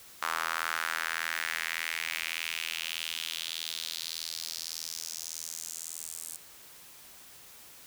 sawtooth tone with high-pass filter sweep, 81.7 Hz, E2, 15 cents flat, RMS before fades -36 dBFS, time 0.22-6.37 s, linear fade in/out 5 ms, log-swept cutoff 1200 to 8600 Hz, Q 2.8, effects white hiss -52 dBFS RMS until 7.86 s

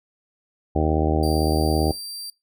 harmonic tone, 77.78 Hz, D#2, in tune, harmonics 1 / 2 / 3 / 4 / 5 / 6 / 7 / 8 / 9 / 10, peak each -22 / -27 / -29 / -25 / -27 / -29 / -31 / -30 / -34 / -28 dBFS, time 0.75-1.92 s, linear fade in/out 10 ms
sawtooth tone, 4699 Hz, D8, in tune, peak -29 dBFS, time 1.23-2.3 s, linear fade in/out 2 ms
effects noise-tail reverb RT60 0.2 s tail -20 dB re dry

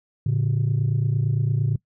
sine tone pair together, 112.21 / 141 Hz, A2 / C#3, +34 / +30 cents, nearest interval major third, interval 396 cents, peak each -20 dBFS, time 0.26-1.76 s, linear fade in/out 5 ms, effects noise-tail reverb RT60 0.1 s tail -23 dB re dry + tanh soft clip ceiling -15 dBFS

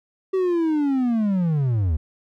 triangle linear sweep, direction down, 385 to 71.3 Hz, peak -16 dBFS, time 0.33-1.97 s, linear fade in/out 10 ms, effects none

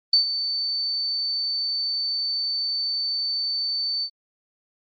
sine tone with ADSR envelope, 4536 Hz, C#8, 39 cents sharp, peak -12 dBFS, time 0.13-4.1 s, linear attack 4 ms, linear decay 110 ms, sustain -11 dB, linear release 70 ms, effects Opus 32 kbps

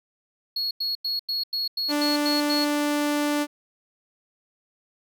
triangle tone bursts, 4331 Hz, C#8, 41 cents flat, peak -23 dBFS, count 9, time 0.56-2.646 s, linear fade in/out 5 ms, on 150 ms, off 92 ms
sawtooth tone, 293.7 Hz, D4, in tune, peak -18 dBFS, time 1.88-3.47 s, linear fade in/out 50 ms
effects none

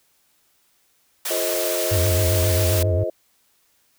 white high-pass noise, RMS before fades -26 dBFS, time 1.25-2.83 s, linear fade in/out 5 ms, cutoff 460 Hz, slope 24 dB/octave
sine chord, F dominant seventh, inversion none, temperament just, 349.2 / 436.5 / 523.8 / 628.6 Hz, F4 / A4 / C5 / Eb5, 0 / -14 / +2 / +18 cents, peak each -30 / -31 / -29 / -25 dBFS, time 1.3-3.1 s, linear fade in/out 5 ms
triangle tone with vibrato, 92 Hz, F#2, 9 cents flat, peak -16 dBFS, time 1.91-3.04 s, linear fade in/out 10 ms, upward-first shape sine, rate 7.5 Hz, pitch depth 160 cents each way
effects white hiss -63 dBFS RMS until 3.98 s

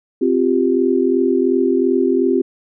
sine chord, C suspended fourth, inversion none, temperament equal, 261.6 / 349.2 / 392 Hz, C4 / F4 / G4, 0 / 0 / 0 cents, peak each -17 dBFS, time 0.21-2.42 s, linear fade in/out 10 ms, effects none

